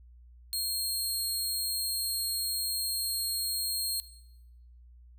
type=tone; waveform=20% pulse; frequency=4243 Hz; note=C8; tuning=23 cents sharp; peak=-24 dBFS; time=0.53-4 s; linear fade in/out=0 ms; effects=noise-tail reverb RT60 0.9 s tail -17 dB re dry + added 60 Hz sine -51 dBFS peak until 5.18 s